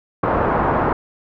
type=low-pass noise; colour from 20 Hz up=white; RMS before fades=-18 dBFS; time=0.23-0.93 s; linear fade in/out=5 ms; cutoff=1200 Hz; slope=24 dB/octave; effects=none